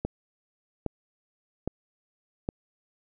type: click train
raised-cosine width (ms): 2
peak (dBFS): -15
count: 4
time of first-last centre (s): 0.05-2.489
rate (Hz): 1.23
effects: none